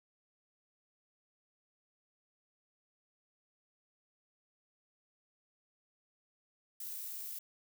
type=noise with amplitude modulation; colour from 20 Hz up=violet; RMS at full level=-42 dBFS; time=6.8-7.39 s; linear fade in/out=5 ms; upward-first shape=sine; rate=59.5 Hz; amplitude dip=25%; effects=none